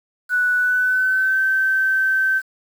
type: tone with pitch glide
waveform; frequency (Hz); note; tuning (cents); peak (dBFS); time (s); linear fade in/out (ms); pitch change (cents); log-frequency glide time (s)
sine; 1480 to 1546.4; F#6 to G6; 0 to -24; -15; 0.29-2.42; 50; +76; 0.57-1.39
effects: 7-bit